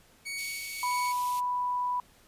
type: tone with tremolo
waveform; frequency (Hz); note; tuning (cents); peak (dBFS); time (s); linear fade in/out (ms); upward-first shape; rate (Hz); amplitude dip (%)
sawtooth; 2236; C#7; +14; -30; 0.25-1.13; 20; sine; 1.7; 40
type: high-pass noise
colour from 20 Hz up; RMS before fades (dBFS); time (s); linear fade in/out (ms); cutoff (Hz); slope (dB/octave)
white; -42; 0.37-1.41; 20; 2100; 96
type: tone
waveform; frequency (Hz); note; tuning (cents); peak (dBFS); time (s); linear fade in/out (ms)
sine; 987.8; B5; 0; -27; 0.83-2; 2
effects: pink hiss -60 dBFS RMS until 2.27 s + resampled to 32000 Hz